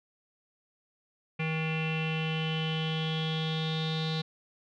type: tone with low-pass filter sweep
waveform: square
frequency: 159 Hz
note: D#3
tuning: 38 cents sharp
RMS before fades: -31 dBFS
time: 1.39-4.22 s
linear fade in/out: 10 ms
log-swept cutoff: 2500 to 3900 Hz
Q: 8.8
effects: none